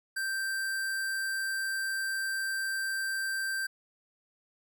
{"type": "tone", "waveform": "square", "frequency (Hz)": 1568, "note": "G6", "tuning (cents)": 0, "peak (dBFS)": -31, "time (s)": [0.16, 3.67], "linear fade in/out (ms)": 10, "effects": []}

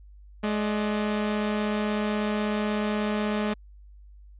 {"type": "tone pair together", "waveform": "sawtooth", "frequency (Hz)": [211.5, 598.2], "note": ["G#3", "D5"], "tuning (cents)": [32, 32], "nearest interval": "octave + tritone", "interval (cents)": 1800, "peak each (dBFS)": [-21, -31], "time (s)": [0.43, 3.54], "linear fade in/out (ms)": 10, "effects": ["added 50 Hz sine -46 dBFS peak until 4.39 s", "resampled to 8000 Hz"]}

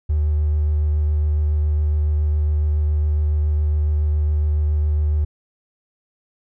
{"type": "tone with hard clipping", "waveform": "triangle", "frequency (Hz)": 75.6, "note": "D#2", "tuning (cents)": -49, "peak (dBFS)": -16, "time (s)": [0.09, 5.25], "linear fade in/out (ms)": 10, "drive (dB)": 4, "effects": []}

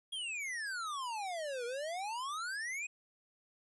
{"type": "exponential two-way sweep", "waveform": "square", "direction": "down then up", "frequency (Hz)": [3322, 466.2, 2542], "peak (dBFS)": -38, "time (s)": [0.12, 2.87], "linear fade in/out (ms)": 10, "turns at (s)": 1.65, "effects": ["resampled to 24000 Hz", "13-bit"]}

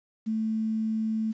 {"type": "tone with quantisation", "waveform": "sine", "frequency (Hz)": 220, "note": "A3", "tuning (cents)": 0, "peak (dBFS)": -25, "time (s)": [0.26, 1.33], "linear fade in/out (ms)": 20, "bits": 9, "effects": ["resampled to 16000 Hz"]}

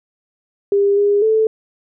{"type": "tone with pitch steps", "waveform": "sine", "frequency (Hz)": [401.3, 407.5, 439], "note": ["G4", "G#4", "A4"], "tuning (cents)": [41, -33, -4], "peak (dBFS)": -11, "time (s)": [0.72, 1.47], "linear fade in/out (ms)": 2, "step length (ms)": 250, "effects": []}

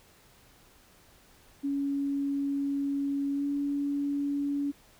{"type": "tone with pitch glide", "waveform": "sine", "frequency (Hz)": [280, 284.1], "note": ["C#4", "C#4"], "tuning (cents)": [18, 43], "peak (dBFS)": -27, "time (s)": [1.63, 4.72], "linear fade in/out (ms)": 20, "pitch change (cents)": 25, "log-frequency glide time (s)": [3.33, 3.45], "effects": ["pink hiss -59 dBFS RMS until 4.99 s"]}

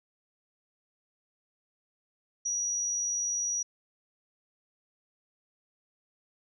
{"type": "tone", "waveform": "sine", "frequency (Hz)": 5800, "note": "F#8", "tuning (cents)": -35, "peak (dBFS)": -28, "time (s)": [2.45, 3.63], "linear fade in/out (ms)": 10, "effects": []}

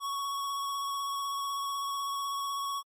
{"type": "tone with vibrato", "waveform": "square", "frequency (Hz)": 1113, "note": "C#6", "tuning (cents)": 7, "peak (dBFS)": -32, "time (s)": [0, 2.83], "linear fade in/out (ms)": 50, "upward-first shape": "square", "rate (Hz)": 16, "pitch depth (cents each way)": 13, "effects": ["MP3 64 kbps"]}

